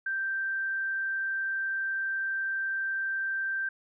sine tone, 1568 Hz, G6, in tune, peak -28 dBFS, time 0.06-3.69 s, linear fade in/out 5 ms, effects none

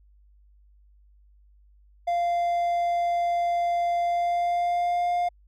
triangle tone with pitch glide, 694 to 704.9 Hz, F5 to F5, -11 to +16 cents, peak -20 dBFS, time 2.07-5.29 s, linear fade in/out 10 ms, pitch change +27 cents, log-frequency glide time 4.02-5.12 s, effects added 50 Hz sine -54 dBFS peak until 5.47 s

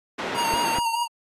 pink band-pass noise, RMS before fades -31 dBFS, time 0.18-0.79 s, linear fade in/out 10 ms, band 280 to 3000 Hz, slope 12 dB/octave
square tone with vibrato, 932 Hz, A#5, 1 cent flat, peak -23 dBFS, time 0.34-1.08 s, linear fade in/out 50 ms, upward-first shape square, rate 4.9 Hz, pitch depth 30 cents each way
clicks, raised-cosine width 3 ms, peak -21 dBFS, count 2, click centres 0.538 / 0.786 s
effects AAC 32 kbps

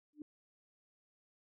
sine tone with exponential growth, 299.3 Hz, D4, 33 cents sharp, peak -39 dBFS, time 0.13-0.22 s, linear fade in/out 2 ms, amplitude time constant 18 ms, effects none

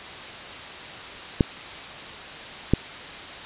clicks, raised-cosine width 3 ms, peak -3 dBFS, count 2, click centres 1.408 / 2.736 s, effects white hiss -37 dBFS RMS until 3.45 s + resampled to 8000 Hz

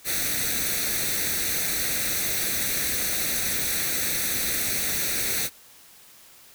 white noise with comb filter, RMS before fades -26 dBFS, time 0.04-5.5 s, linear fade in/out 50 ms, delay 0.49 ms, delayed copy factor +0.7, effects white hiss -51 dBFS RMS until 6.54 s

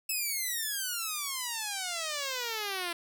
5% pulse exponential sweep, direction down, 2634 to 336.2 Hz, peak -21 dBFS, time 0.09-2.93 s, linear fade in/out 5 ms, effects none

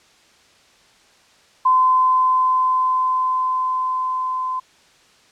sine tone with level ramp, 1026 Hz, C6, 34 cents flat, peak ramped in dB -11 to -21 dBFS, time 1.65-4.6 s, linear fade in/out 10 ms, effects white hiss -53 dBFS RMS until 5.31 s + low-pass 6000 Hz 12 dB/octave

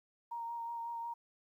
sine tone with vibrato, 932.3 Hz, A#5, in tune, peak -38 dBFS, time 0.31-1.14 s, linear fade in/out 10 ms, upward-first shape sine, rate 5.5 Hz, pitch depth 16 cents each way, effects 12-bit

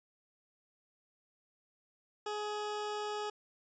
20% pulse tone, 419.7 Hz, G#4, 18 cents sharp, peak -31 dBFS, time 2.26-3.3 s, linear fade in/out 5 ms, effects resampled to 16000 Hz

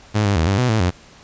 sawtooth tone with pitch steps, 106 / 100.6 / 80.4 / 98.1 / 125 / 110.1 / 89.6 Hz, G#2 / G2 / E2 / G2 / B2 / A2 / F2, +36 / +45 / -43 / +2 / +21 / +2 / +45 cents, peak -11 dBFS, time 0.14-0.91 s, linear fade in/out 20 ms, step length 110 ms, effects pink hiss -46 dBFS RMS until 1.23 s + resampled to 16000 Hz

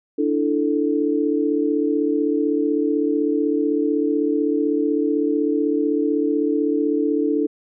sine chord, D suspended second, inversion none, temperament equal, 293.7 / 329.6 / 440 Hz, D4 / E4 / A4, 0 / 0 / 0 cents, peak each -20 / -23 / -22 dBFS, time 0.18-7.47 s, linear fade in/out 10 ms, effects none

